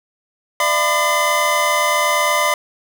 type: tone cluster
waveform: square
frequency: 595 / 676 / 1008 / 1203 / 2056 Hz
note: D5 / E5 / B5 / D6 / C7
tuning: +22 / +43 / +35 / +41 / -31 cents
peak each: -22 / -26 / -20 / -22 / -21 dBFS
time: 0.6-2.54 s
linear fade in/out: 2 ms
effects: none